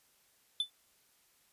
triangle tone with exponential decay, 3507 Hz, A7, 6 cents flat, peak -24 dBFS, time 0.6-0.7 s, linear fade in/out 2 ms, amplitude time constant 20 ms, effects white hiss -69 dBFS RMS until 1.52 s + resampled to 32000 Hz

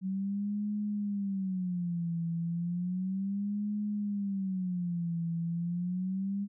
sine tone with vibrato, 186.8 Hz, F#3, 17 cents sharp, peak -30 dBFS, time 0.01-6.48 s, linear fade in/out 50 ms, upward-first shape sine, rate 0.33 Hz, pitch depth 190 cents each way, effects none

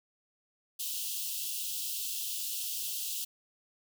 white high-pass noise, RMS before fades -36 dBFS, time 0.79-3.25 s, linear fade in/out 10 ms, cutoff 2700 Hz, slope 96 dB/octave, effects none

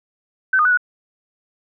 sine tone with pitch steps, 1531 / 1227 / 1483 / 1463 Hz, G6 / D#6 / F#6 / F#6, -41 / -25 / +4 / -20 cents, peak -12 dBFS, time 0.53-0.774 s, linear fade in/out 5 ms, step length 61 ms, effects none

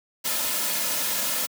white noise with comb filter, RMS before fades -26 dBFS, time 0.24-1.47 s, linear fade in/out 20 ms, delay 2.6 ms, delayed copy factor -0.55, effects high-pass 200 Hz 12 dB/octave

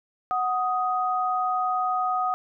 sine tone pair together, 740 / 1248.8 Hz, F#5 / D#6, 0 / +6 cents, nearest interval major sixth, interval 906 cents, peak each -25 dBFS, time 0.31-2.34 s, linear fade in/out 0 ms, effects none

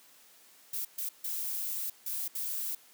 violet noise bursts at uneven times, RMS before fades -35 dBFS, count 5, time 0.73-0.85 / 0.98-1.09 / 1.24-1.9 / 2.06-2.28 / 2.35-2.75 s, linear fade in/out 5 ms, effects white hiss -59 dBFS RMS until 2.93 s + high-pass 200 Hz 12 dB/octave

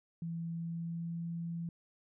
sine tone with pitch glide, 166.9 to 168.45 Hz, E3 to E3, +22 to +38 cents, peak -36 dBFS, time 0.22-1.69 s, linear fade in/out 2 ms, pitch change +16 cents, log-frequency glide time 0.53-1.22 s, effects none

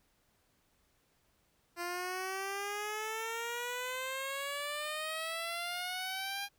10% pulse exponential sweep, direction up, 344.5 to 810 Hz, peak -28 dBFS, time 1.76-6.49 s, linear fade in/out 50 ms, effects pink hiss -73 dBFS RMS until 6.58 s

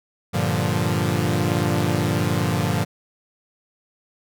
sawtooth chord, G minor seventh, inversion none, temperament equal, 98 / 116.54 / 146.83 / 174.61 Hz, G2 / Bb2 / D3 / F3, 0 / 0 / 0 / 0 cents, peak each -21 dBFS, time 0.33-2.85 s, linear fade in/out 20 ms, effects none

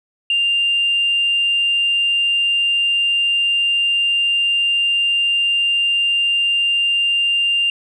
sine tone, 2794 Hz, F7, in tune, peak -13 dBFS, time 0.3-7.7 s, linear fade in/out 2 ms, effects tanh soft clip ceiling -9 dBFS

